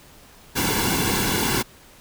pink noise with comb filter, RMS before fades -22 dBFS, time 0.55-1.63 s, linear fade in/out 20 ms, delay 1.6 ms, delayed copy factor -0.75, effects pink hiss -49 dBFS RMS until 2 s

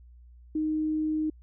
sine tone, 310 Hz, D#4, 6 cents flat, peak -25 dBFS, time 0.55-1.3 s, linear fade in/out 5 ms, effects added 60 Hz sine -49 dBFS peak until 1.42 s

